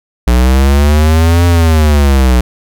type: linear two-way sweep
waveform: square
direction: up then down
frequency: 59.2 to 87.31 to 60.2 Hz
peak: -6 dBFS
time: 0.27-2.41 s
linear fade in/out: 5 ms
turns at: 1.46 s
effects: none